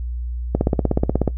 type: click train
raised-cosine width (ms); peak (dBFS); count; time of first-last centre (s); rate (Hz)
2; -3; 13; 0.55-1.277; 16.5
effects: noise-tail reverb RT60 0.1 s tail -20 dB re dry + added 60 Hz sine -23 dBFS peak until 1.37 s